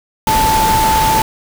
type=tone in noise; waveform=sine; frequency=880 Hz; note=A5; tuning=in tune; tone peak=-11 dBFS; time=0.27-1.22 s; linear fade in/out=2 ms; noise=pink; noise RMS=-17 dBFS; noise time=0.27-1.22 s; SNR=+3 dB; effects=none